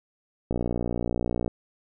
click train, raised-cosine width 2 ms, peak -14 dBFS, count 59, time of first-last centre 0.51-1.478 s, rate 59.9 Hz, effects none

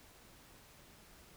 silence, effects pink hiss -60 dBFS RMS until 1.36 s

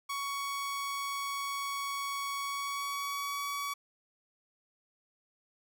sawtooth tone with pitch glide, 1118 to 1133.6 Hz, C#6 to C#6, +14 to +38 cents, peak -30 dBFS, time 0.09-3.74 s, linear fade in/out 10 ms, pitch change +24 cents, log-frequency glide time 2.38-3.47 s, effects none

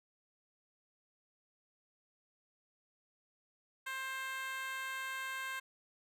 10% pulse tone with high-pass filter, 528 Hz, C5, 16 cents sharp, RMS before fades -41 dBFS, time 3.86-5.6 s, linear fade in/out 10 ms, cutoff 1300 Hz, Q 3, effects none

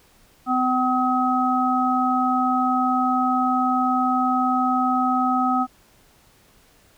harmonic tone, 254.2 Hz, C4, 50 cents flat, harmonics 1 / 3 / 5, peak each -22 / -22 / -22 dBFS, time 0.46-5.67 s, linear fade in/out 50 ms, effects pink hiss -56 dBFS RMS until 6.97 s

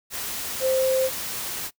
sine tone in noise, 523.3 Hz, C5, in tune, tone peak -19 dBFS, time 0.6-1.1 s, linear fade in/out 50 ms, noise white, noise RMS -31 dBFS, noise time 0.1-1.71 s, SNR +9 dB, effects noise-tail reverb RT60 0.1 s tail -21 dB re dry

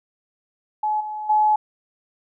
sine tone with level steps, 852 Hz, G#5, 44 cents sharp, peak -19 / -27 / -14 dBFS, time 0.83-1.56 s, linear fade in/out 5 ms, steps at 1 / 1.29 s, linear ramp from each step 10 ms, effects none

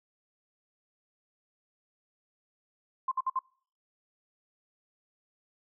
sine tone bursts, 1046.5 Hz, C6, in tune, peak -26 dBFS, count 4, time 3.08-3.391 s, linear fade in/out 5 ms, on 35 ms, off 57 ms, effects noise-tail reverb RT60 0.5 s tail -26 dB re dry

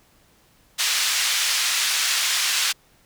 white band-pass noise, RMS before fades -22 dBFS, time 0.78-2.73 s, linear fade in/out 20 ms, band 1600 to 6000 Hz, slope 12 dB/octave, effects pink hiss -58 dBFS RMS until 3.05 s

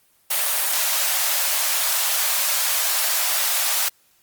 white high-pass noise, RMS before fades -21 dBFS, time 0.3-3.89 s, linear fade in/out 10 ms, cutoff 560 Hz, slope 48 dB/octave, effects white hiss -60 dBFS RMS until 4.22 s + Opus 32 kbps

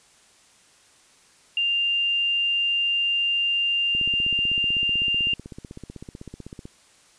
sine tone, 2794 Hz, F7, in tune, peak -20 dBFS, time 1.57-5.34 s, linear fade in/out 2 ms
click train, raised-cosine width 3 ms, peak -24 dBFS, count 44, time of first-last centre 3.95-6.654 s, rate 15.9 Hz
effects white hiss -56 dBFS RMS until 7.18 s + resampled to 22050 Hz

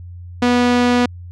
sawtooth tone, 244.5 Hz, B3, 17 cents flat, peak -8 dBFS, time 0.42-1.06 s, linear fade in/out 5 ms, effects added 88 Hz sine -31 dBFS peak until 1.31 s + low-pass 5000 Hz 12 dB/octave

